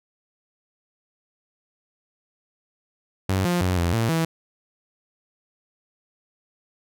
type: tone with pitch steps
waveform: sawtooth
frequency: 95.1 / 176.2 / 91.5 / 85.8 / 114 / 163.4 Hz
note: F#2 / F3 / F#2 / F2 / A#2 / E3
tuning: +48 / +16 / -19 / -30 / -38 / -15 cents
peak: -16 dBFS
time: 3.29-4.25 s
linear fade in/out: 5 ms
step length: 160 ms
effects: none